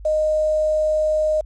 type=tone with quantisation; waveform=sine; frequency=618 Hz; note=D#5; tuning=12 cents flat; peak=-16 dBFS; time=0.05-1.41 s; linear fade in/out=5 ms; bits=7; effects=added 50 Hz sine -35 dBFS peak until 1.45 s + resampled to 22050 Hz